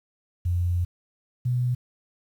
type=tone pair in turn; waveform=sine; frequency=88 / 123.98 Hz; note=F2 / B2; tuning=+14 / +7 cents; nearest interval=tritone; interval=593 cents; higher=second; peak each=-21 dBFS; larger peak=neither; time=0.45-0.85 / 1.45-1.75 s; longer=first; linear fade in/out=10 ms; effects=9-bit